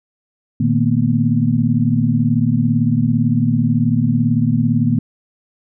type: tone cluster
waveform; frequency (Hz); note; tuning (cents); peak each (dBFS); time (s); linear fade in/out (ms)
sine; 115.9 / 153.3 / 226.8 / 244.8; A#2 / D#3 / A#3 / B3; -10 / -25 / -47 / -15; -18; 0.6-4.99; 5
effects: none